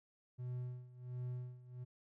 triangle tone with tremolo, 124.5 Hz, B2, 14 cents sharp, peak -37 dBFS, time 0.38-1.85 s, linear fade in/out 20 ms, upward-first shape sine, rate 1.4 Hz, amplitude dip 85%, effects none

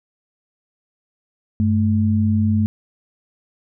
sine tone pair together, 96.9 / 216.9 Hz, G2 / A3, -20 / -25 cents, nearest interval octave + major second, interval 1395 cents, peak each -17 dBFS, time 1.6-2.66 s, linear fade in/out 0 ms, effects none

